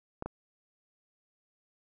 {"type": "clicks", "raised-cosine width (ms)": 1, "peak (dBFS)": -22, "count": 2, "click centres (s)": [0.224, 0.26], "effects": []}